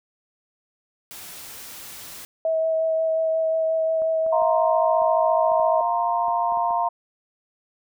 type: noise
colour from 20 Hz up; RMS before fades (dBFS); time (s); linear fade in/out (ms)
white; -39; 1.11-2.25; 0
type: tone with vibrato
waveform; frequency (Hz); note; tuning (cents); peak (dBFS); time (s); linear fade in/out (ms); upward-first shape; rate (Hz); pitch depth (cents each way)
sine; 644; E5; -41; -19; 2.45-5.81; 2; sine; 5.6; 10
type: clicks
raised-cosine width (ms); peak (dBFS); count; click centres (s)
1; -29; 10; 4.02 / 4.264 / 4.422 / 5.019 / 5.518 / 5.598 / 6.283 / 6.522 / 6.573 / 6.707
type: chord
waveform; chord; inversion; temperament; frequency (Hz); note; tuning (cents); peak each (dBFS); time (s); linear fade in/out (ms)
sine; F suspended fourth; none; equal; 698.5 / 932.3 / 1046.5; F5 / Bb5 / C6; 0 / 0 / 0; -23 / -23 / -27; 4.32-6.89; 10
effects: none